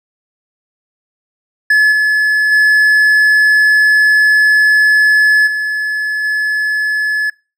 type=tone with level steps; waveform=triangle; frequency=1714 Hz; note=A6; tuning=46 cents flat; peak=-4 / -7 / -4 / -12 / -10 dBFS; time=1.7-7.3 s; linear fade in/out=5 ms; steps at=1.91 / 2.51 / 5.46 / 6.23 s; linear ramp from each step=20 ms; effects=noise-tail reverb RT60 0.3 s tail -24 dB re dry